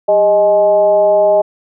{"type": "tone with frequency modulation", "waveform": "sine", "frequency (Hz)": 622.3, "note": "D#5", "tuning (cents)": 0, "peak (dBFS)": -7, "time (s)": [0.08, 1.42], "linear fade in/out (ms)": 10, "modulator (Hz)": 220, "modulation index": 0.61, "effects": []}